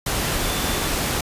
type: tone in noise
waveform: sine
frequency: 3520 Hz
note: A7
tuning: in tune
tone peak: -34 dBFS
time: 0.43-0.88 s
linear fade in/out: 5 ms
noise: pink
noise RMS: -23 dBFS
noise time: 0.06-1.21 s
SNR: -14 dB
effects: resampled to 32000 Hz